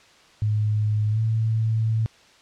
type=tone with pitch glide; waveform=sine; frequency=106.3 to 111.33 Hz; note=G#2 to A2; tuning=+41 to +21 cents; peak=-19 dBFS; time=0.42-2.06 s; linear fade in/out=0 ms; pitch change=+80 cents; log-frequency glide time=1.11-1.19 s; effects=white hiss -53 dBFS RMS until 2.41 s + low-pass 5000 Hz 12 dB/octave